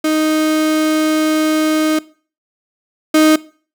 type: tone pair in turn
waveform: 35% pulse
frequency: 311.1 / 311.1 Hz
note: D#4 / D#4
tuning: 0 / 0 cents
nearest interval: unison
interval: 0 cents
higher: neither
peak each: -11 / -6 dBFS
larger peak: second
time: 0.04-1.99 / 3.14-3.36 s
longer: first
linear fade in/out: 5 ms
effects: noise-tail reverb RT60 0.4 s tail -20 dB re dry